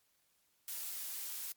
blue noise, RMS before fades -42 dBFS, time 0.68-1.52 s, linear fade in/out 0 ms, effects white hiss -75 dBFS RMS until 1.56 s + MP3 96 kbps

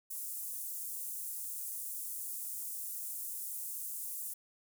pink high-pass noise, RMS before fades -41 dBFS, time 0.1-4.34 s, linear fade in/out 10 ms, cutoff 8900 Hz, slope 24 dB/octave, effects none

